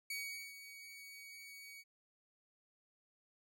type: tone with ADSR envelope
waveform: sawtooth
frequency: 2251 Hz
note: C#7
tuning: 26 cents sharp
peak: -36 dBFS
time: 0.1-1.84 s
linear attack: 4 ms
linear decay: 420 ms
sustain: -12 dB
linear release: 44 ms
effects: none